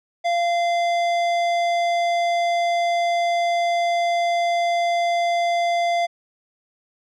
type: tone with tanh clipping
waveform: sine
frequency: 690 Hz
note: F5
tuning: 21 cents flat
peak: -20 dBFS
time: 0.24-6.07 s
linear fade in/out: 20 ms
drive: 15 dB
effects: none